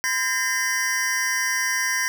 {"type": "tone cluster", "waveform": "square", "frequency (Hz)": [1019, 1600, 1830, 2040, 5670], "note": ["C6", "G6", "A#6", "C7", "F8"], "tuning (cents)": [-46, 35, -32, -44, 25], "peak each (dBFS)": [-33, -28, -27, -29, -28], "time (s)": [0.04, 2.08], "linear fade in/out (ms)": 0, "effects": []}